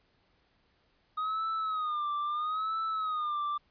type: tone with vibrato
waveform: triangle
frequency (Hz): 1244.5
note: D#6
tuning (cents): 0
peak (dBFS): -28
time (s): 1.17-3.58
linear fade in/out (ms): 10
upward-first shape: sine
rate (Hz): 0.76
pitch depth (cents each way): 100
effects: pink hiss -70 dBFS RMS until 3.7 s + resampled to 11025 Hz